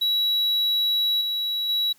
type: tone with level steps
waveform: triangle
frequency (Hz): 3900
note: B7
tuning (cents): -23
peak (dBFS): -18 / -22 / -19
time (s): 0.01-1.93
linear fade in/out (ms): 10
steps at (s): 1.21 / 1.69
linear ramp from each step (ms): 2
effects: white hiss -58 dBFS RMS until 1.98 s